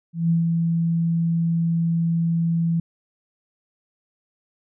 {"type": "tone with ADSR envelope", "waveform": "sine", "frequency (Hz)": 166.8, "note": "E3", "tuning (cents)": 21, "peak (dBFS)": -15, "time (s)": [0.13, 2.8], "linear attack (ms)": 170, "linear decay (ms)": 140, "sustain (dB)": -3, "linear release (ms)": 4, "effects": []}